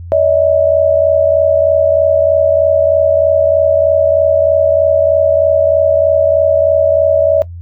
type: tone pair together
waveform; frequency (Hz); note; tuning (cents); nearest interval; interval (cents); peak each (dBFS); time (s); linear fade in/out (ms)
sine; 574 / 637.2; D5 / D#5; -40 / +41; major second; 181; -10; 0.12-7.42; 0
effects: noise-tail reverb RT60 0.1 s tail -18 dB re dry + added 86 Hz sine -25 dBFS peak until 7.61 s